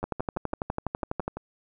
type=two click trains; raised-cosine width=1 ms; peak=-14 / -20 dBFS; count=16 / 9; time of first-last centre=0.04-1.28 / 0.03-1.37 s; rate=12.1 / 5.97 Hz; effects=none